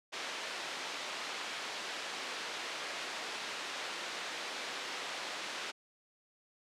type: band-pass noise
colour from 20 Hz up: white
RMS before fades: -41 dBFS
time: 0.12-5.72 s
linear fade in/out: 20 ms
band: 350 to 3700 Hz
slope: 12 dB/octave
effects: low-pass 9000 Hz 12 dB/octave